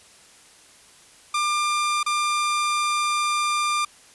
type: tone with dropouts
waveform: sawtooth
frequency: 1195 Hz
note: D6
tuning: 30 cents sharp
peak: -17 dBFS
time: 1.34-3.85 s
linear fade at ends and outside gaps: 5 ms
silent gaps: 2.031-2.062 s
effects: white hiss -51 dBFS RMS until 4.14 s + resampled to 24000 Hz